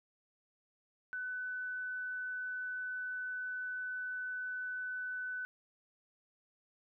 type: tone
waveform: sine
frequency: 1501 Hz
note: F#6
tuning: 24 cents sharp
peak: -37 dBFS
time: 1.13-5.45 s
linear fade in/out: 0 ms
effects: none